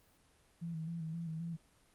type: tone with vibrato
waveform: sine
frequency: 164 Hz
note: E3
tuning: 9 cents flat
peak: -38 dBFS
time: 0.61-1.57 s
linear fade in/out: 20 ms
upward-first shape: square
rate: 3.8 Hz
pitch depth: 45 cents each way
effects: pink hiss -68 dBFS RMS until 1.94 s + Opus 24 kbps